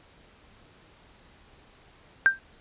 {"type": "tone with exponential decay", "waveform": "sine", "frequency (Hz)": 1576, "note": "G6", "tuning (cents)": 9, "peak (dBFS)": -11, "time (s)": [2.26, 2.39], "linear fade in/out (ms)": 0, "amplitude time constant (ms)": 28, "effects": ["pink hiss -56 dBFS RMS until 2.6 s", "resampled to 8000 Hz"]}